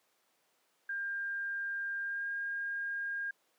sine tone with pitch glide, 1600 to 1616.7 Hz, G6 to G#6, +35 to -47 cents, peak -34 dBFS, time 0.89-3.31 s, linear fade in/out 5 ms, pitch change +18 cents, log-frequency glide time 2.02-2.27 s, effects pink hiss -73 dBFS RMS until 3.58 s + high-pass 400 Hz 12 dB/octave

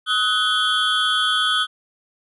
triangle tone cluster, 1269 / 1486 / 3161 / 3402 Hz, D#6 / F#6 / G7 / G#7, +34 / +7 / +14 / +41 cents, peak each -21 dBFS, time 0.06-1.67 s, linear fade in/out 50 ms, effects resampled to 32000 Hz

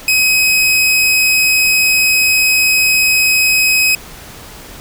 sawtooth tone, 2535 Hz, D#7, 32 cents sharp, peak -6 dBFS, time 0.08-3.95 s, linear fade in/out 2 ms, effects pink hiss -34 dBFS RMS until 4.8 s

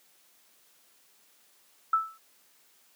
sine tone with exponential decay, 1315 Hz, E6, 5 cents flat, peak -18 dBFS, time 1.93-2.18 s, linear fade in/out 5 ms, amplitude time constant 54 ms, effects white hiss -63 dBFS RMS until 2.95 s + high-pass 200 Hz 12 dB/octave

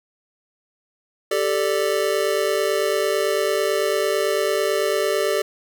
square chord, G suspended second, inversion none, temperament just, 392 / 441 / 588 Hz, G4 / A4 / D5, 0 / +4 / +2 cents, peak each -24 dBFS, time 1.31-5.42 s, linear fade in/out 5 ms, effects none

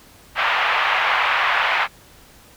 pink band-pass noise, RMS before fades -19 dBFS, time 0.35-1.88 s, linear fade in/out 50 ms, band 810 to 2800 Hz, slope 24 dB/octave, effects pink hiss -48 dBFS RMS until 2.56 s

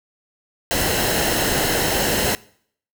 pink noise with comb filter, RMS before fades -20 dBFS, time 0.71-2.35 s, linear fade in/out 0 ms, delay 0.85 ms, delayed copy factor -0.55, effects noise-tail reverb RT60 0.6 s tail -22 dB re dry

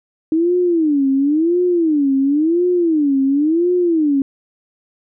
sine tone with vibrato, 311.1 Hz, D#4, in tune, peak -12 dBFS, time 0.32-4.22 s, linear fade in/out 2 ms, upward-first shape sine, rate 0.95 Hz, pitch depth 250 cents each way, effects none

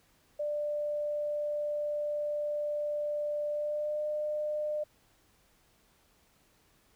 sine tone with pitch glide, 592 to 602 Hz, D5 to D5, +14 to +43 cents, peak -30 dBFS, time 0.39-4.84 s, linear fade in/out 10 ms, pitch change +29 cents, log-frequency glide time 3.51-3.99 s, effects pink hiss -67 dBFS RMS until 6.95 s

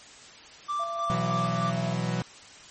triangle tone with tremolo, 1174.7 Hz, D6, in tune, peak -25 dBFS, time 0.68-1.71 s, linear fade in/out 20 ms, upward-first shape square, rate 3.2 Hz, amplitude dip 45%
sine tone with pitch glide, 676 to 670.9 Hz, E5 to E5, +43 to +30 cents, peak -33 dBFS, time 0.79-1.94 s, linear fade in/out 10 ms, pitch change -13 cents, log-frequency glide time 1.71-1.81 s
45% pulse chord, B suspended fourth, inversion none, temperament equal, 123.47 / 164.81 / 185 Hz, B2 / E3 / F#3, 0 / 0 / 0 cents, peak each -31 dBFS, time 1.1-2.22 s, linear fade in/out 0 ms
effects white hiss -48 dBFS RMS until 2.7 s + MP3 32 kbps

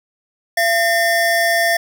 square tone pair together, 680 / 1815.4 Hz, F5 / A#6, -46 / -46 cents, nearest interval octave + perfect fourth, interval 1700 cents, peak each -17 dBFS, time 0.57-1.77 s, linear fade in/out 5 ms, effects none

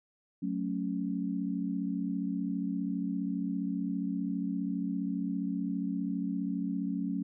sine chord, F# minor, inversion none, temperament equal, 185 / 220 / 277.2 Hz, F#3 / A3 / C#4, 0 / 0 / 0 cents, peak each -34 / -36 / -34 dBFS, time 0.42-7.23 s, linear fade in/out 10 ms, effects none

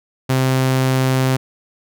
sawtooth tone, 130.81 Hz, C3, in tune, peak -10 dBFS, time 0.29-1.37 s, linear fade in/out 10 ms, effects none

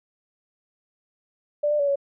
sine tone with pitch steps, 589 / 596 / 569 / 560 Hz, D5 / D5 / C#5 / C#5, +5 / +25 / +45 / +18 cents, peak -19 dBFS, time 1.63-1.958 s, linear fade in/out 10 ms, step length 82 ms, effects none

